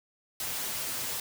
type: noise with comb filter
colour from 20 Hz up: white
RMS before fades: -34 dBFS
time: 0.4-1.2 s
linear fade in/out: 2 ms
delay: 7.8 ms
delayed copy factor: +0.65
effects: none